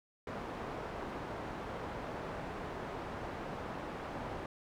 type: low-pass noise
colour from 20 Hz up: white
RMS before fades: -42 dBFS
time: 0.27-4.46 s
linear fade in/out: 2 ms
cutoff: 910 Hz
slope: 12 dB/octave
effects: none